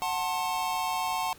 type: chord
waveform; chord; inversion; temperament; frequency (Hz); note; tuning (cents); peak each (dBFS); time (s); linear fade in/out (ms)
square; F# diminished; none; just; 740 / 888 / 1065.6; F#5 / A5 / C6; 0 / +16 / +31; -33 / -32 / -34; 0.02-1.33; 0
effects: pink hiss -53 dBFS RMS until 1.38 s